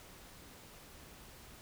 silence, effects pink hiss -55 dBFS RMS until 1.61 s

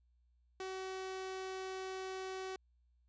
sawtooth tone, 378 Hz, F#4, 37 cents sharp, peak -37 dBFS, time 0.6-2.56 s, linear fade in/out 2 ms, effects added 60 Hz sine -69 dBFS peak until 3.08 s + resampled to 16000 Hz

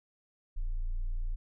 sine tone, 29.14 Hz, A#0, in tune, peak -27 dBFS, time 0.56-1.36 s, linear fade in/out 20 ms, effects tanh soft clip ceiling -29 dBFS

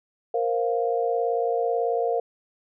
sine chord, Bb suspended second, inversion none, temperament just, 466.2 / 524.4 / 699.2 Hz, Bb4 / C5 / F5, 0 / +4 / +2 cents, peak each -24 / -29 / -26 dBFS, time 0.34-2.2 s, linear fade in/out 5 ms, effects none

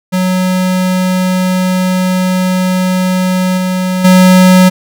square tone with level steps, 184.4 Hz, F#3, 6 cents flat, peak -10 / -12 / -3 dBFS, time 0.12-4.7 s, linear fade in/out 20 ms, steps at 3.57 / 4.04 s, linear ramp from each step 10 ms, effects none

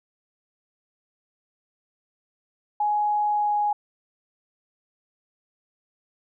sine tone with pitch glide, 836 to 831.2 Hz, G#5 to G#5, +11 to +1 cents, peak -20 dBFS, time 2.8-3.73 s, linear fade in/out 5 ms, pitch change -10 cents, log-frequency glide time 3.29-3.55 s, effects none

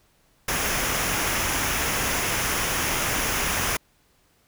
pink noise with comb filter, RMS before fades -25 dBFS, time 0.48-3.77 s, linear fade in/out 5 ms, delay 0.24 ms, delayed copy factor -0.5, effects pink hiss -63 dBFS RMS until 4.47 s

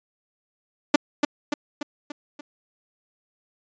sawtooth tone with echo, 293.7 Hz, D4, in tune, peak -8 dBFS, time 0.94-0.96 s, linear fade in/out 5 ms, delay 290 ms, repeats 5, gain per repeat -5 dB, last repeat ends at 2.41 s, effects resampled to 16000 Hz

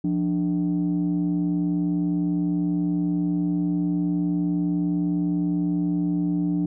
sine tone pair together, 175.03 / 294.7 Hz, F3 / D4, +4 / +6 cents, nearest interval major sixth, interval 902 cents, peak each -22 dBFS, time 0.04-6.66 s, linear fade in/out 5 ms, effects tanh soft clip ceiling -16 dBFS

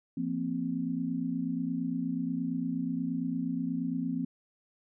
sine chord, F suspended fourth, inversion none, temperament equal with one note detuned, 171.71 / 233.1 / 261.6 Hz, F3 / Bb3 / C4, -29 / 0 / 0 cents, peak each -35 / -35 / -32 dBFS, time 0.17-4.25 s, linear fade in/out 5 ms, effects none

